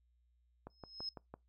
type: click train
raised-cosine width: 1 ms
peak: -33 dBFS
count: 5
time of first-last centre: 0.67-1.34 s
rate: 5.97 Hz
type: tone with exponential growth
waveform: sine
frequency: 5160 Hz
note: E8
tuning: 38 cents flat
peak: -36 dBFS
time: 0.7-1.09 s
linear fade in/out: 2 ms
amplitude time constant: 84 ms
effects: noise-tail reverb RT60 0.2 s tail -24 dB re dry + added 60 Hz sine -70 dBFS peak until 1.48 s